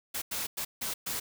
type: noise bursts at uneven times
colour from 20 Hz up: white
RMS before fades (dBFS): -34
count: 5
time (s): 0.14-0.22 / 0.31-0.47 / 0.57-0.65 / 0.81-0.94 / 1.06-1.2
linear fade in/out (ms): 10
effects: none